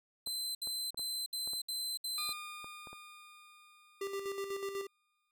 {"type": "tone bursts", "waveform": "sawtooth", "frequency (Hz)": 4068, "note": "C8", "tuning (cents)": -50, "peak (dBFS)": -33, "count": 6, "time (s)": [0.26, 2.33], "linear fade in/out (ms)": 5, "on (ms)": 290, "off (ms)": 66}
{"type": "clicks", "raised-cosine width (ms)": 1, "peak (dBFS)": -37, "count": 10, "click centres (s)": [0.273, 0.673, 0.945, 0.994, 1.475, 1.534, 2.292, 2.644, 2.872, 2.93]}
{"type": "tone with exponential decay", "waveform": "20% pulse", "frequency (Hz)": 1216, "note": "D#6", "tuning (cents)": -40, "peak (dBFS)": -35, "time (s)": [2.18, 5.31], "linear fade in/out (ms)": 1, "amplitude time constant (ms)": 680}
{"type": "tone with tremolo", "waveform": "square", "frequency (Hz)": 394.8, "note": "G4", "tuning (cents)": 12, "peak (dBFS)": -36, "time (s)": [4.01, 4.87], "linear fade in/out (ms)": 5, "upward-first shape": "square", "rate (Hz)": 8.1, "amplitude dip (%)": 50}
{"effects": []}